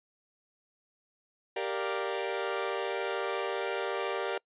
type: chord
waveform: sawtooth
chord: G minor seventh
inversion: none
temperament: equal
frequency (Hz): 392 / 466.2 / 587.3 / 698.5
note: G4 / Bb4 / D5 / F5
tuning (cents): 0 / 0 / 0 / 0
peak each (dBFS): -31 / -31 / -33 / -37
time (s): 1.56-4.38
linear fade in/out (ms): 5
effects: noise-tail reverb RT60 0.1 s tail -26 dB re dry + resampled to 8000 Hz